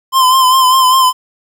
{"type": "tone with vibrato", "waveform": "square", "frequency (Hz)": 1035, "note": "C6", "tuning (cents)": -19, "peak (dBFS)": -7, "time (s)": [0.12, 1.13], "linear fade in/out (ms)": 50, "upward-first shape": "sine", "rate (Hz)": 5, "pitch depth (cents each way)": 42, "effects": ["8-bit"]}